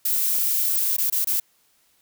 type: noise with dropouts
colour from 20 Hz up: violet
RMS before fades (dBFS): -22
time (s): 0.05-1.4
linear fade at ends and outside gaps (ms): 5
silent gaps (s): 0.967-0.982 / 1.1-1.123 / 1.246-1.271
effects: white hiss -63 dBFS RMS until 2.01 s